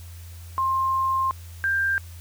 sine tone pair in turn, 1059 / 1586.7 Hz, C6 / G6, +21 / +21 cents, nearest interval perfect fifth, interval 700 cents, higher second, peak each -20 dBFS, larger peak neither, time 0.58-1.31 / 1.64-1.98 s, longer first, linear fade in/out 0 ms, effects added 85 Hz sine -38 dBFS peak until 2.2 s + white hiss -50 dBFS RMS until 2.2 s

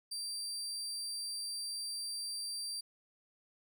30% pulse tone, 4699 Hz, D8, in tune, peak -35 dBFS, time 0.11-2.81 s, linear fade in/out 10 ms, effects none

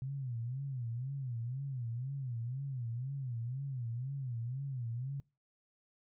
sine tone with vibrato, 126.8 Hz, B2, 46 cents sharp, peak -36 dBFS, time 0.02-5.2 s, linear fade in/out 0 ms, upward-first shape sine, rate 2 Hz, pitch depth 170 cents each way, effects noise-tail reverb RT60 0.3 s tail -24 dB re dry

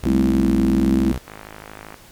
sawtooth tone with vibrato, 61.74 Hz, B1, in tune, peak -19 dBFS, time 0.03-1.18 s, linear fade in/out 5 ms, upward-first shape sine, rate 1.3 Hz, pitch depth 79 cents each way
sine chord, A minor seventh, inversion third, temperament equal with one note detuned, 196 / 216.7 / 261.6 / 329.6 Hz, G3 / A3 / C4 / E4, 0 / -26 / 0 / 0 cents, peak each -20 dBFS, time 0.06-1.12 s, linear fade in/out 2 ms
click train, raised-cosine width 0.5 ms, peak -20 dBFS, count 36, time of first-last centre 1.28-1.943 s, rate 52.8 Hz
effects pink hiss -46 dBFS RMS until 2.11 s + MP3 96 kbps

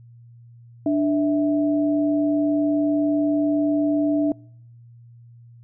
sine tone pair together, 294.7 / 652.8 Hz, D4 / E5, +6 / -17 cents, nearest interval octave + major second, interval 1377 cents, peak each -18 / -25 dBFS, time 0.86-4.32 s, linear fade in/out 2 ms, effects noise-tail reverb RT60 0.7 s tail -26 dB re dry + added 118 Hz sine -44 dBFS peak until 5.63 s

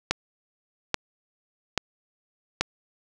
click train, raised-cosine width 0.2 ms, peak -4 dBFS, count 4, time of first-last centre 0.11-2.61 s, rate 1.2 Hz, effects none

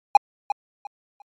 triangle tone with echo, 818 Hz, G#5, 26 cents flat, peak -5 dBFS, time 0.15-0.17 s, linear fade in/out 2 ms, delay 350 ms, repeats 3, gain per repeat -12 dB, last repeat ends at 1.22 s, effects MP3 48 kbps

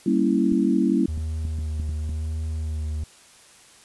sine chord, G diminished seventh, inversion none, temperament equal, 196 / 233.1 / 277.2 / 329.6 Hz, G3 / Bb3 / Db4 / Fb4, 0 / 0 / 0 / 0 cents, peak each -23 dBFS, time 0.06-1.06 s, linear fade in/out 5 ms
clicks, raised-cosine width 5 ms, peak -23 dBFS, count 7, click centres 0.523 / 1.177 / 1.452 / 1.588 / 1.799 / 1.892 / 2.094 s
triangle tone with vibrato, 77.78 Hz, D#2, in tune, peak -23 dBFS, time 1.08-3.04 s, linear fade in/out 5 ms, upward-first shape sine, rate 0.92 Hz, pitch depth 29 cents each way
effects white hiss -51 dBFS RMS until 3.84 s + resampled to 24000 Hz

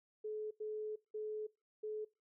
sine tone bursts at uneven times, 428.6 Hz, A4, 45 cents flat, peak -39 dBFS, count 4, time 0.24-0.51 / 0.6-0.96 / 1.14-1.47 / 1.83-2.05 s, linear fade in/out 10 ms, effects noise-tail reverb RT60 0.3 s tail -24 dB re dry

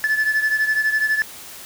sine beating tone pair, 1733 / 1745 Hz, A6 / A6, -27 / -15 cents, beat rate 12 Hz, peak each -16 / -20 dBFS, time 0.04-1.22 s, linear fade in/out 0 ms, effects tanh soft clip ceiling -14 dBFS + white hiss -38 dBFS RMS until 1.65 s

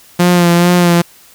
sawtooth tone with vibrato, 174.61 Hz, F3, in tune, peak -3 dBFS, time 0.19-1.02 s, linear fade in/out 10 ms, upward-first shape sine, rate 2.3 Hz, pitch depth 31 cents each way, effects white hiss -43 dBFS RMS until 1.34 s

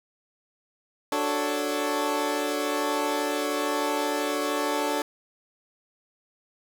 20% pulse chord, D major seventh, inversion none, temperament equal, 293.7 / 370 / 440 / 554.4 Hz, D4 / F#4 / A4 / C#5, 0 / 0 / 0 / 0 cents, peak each -24 / -29 / -25 / -27 dBFS, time 1.12-5.02 s, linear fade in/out 2 ms, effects none

